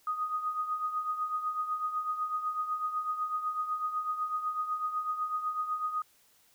sine tone with tremolo, 1244.5 Hz, D#6, in tune, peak -27 dBFS, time 0.07-6.02 s, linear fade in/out 2 ms, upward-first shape triangle, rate 8 Hz, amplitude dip 70%, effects white hiss -65 dBFS RMS until 6.54 s

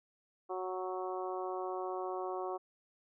harmonic tone with a mistuned harmonic, 185 Hz, F#3, in tune, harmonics 2 / 3 / 4 / 5 / 6 / 7, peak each -39 / -44 / -41 / -47 / -44 / -53 dBFS, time 0.49-2.58 s, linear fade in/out 20 ms, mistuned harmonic 7, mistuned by +18 cents, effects none

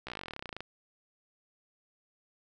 slowing click train, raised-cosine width 0.3 ms, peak -23 dBFS, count 22, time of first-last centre 0.07-0.606 s, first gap 15 ms, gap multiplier 1.05, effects none

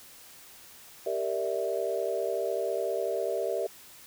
sine chord, E half-diminished seventh, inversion first, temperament equal with one note detuned, 392 / 466.2 / 587.3 / 657.4 Hz, G4 / Bb4 / D5 / E5, 0 / 0 / 0 / -5 cents, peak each -33 dBFS, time 1.06-3.67 s, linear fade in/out 5 ms, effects white hiss -51 dBFS RMS until 4.06 s

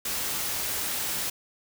white noise, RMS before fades -30 dBFS, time 0.05-1.3 s, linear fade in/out 5 ms, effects none

